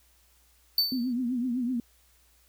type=tone with exponential decay; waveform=square; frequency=4539 Hz; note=C#8; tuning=40 cents sharp; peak=-19 dBFS; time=0.78-1.13 s; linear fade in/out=2 ms; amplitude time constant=76 ms
type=tone with vibrato; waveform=sine; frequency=246.9 Hz; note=B3; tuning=in tune; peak=-26 dBFS; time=0.92-1.8 s; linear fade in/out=2 ms; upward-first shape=triangle; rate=7.9 Hz; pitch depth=120 cents each way
effects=added 60 Hz sine -64 dBFS peak until 2.48 s + white hiss -64 dBFS RMS until 2.48 s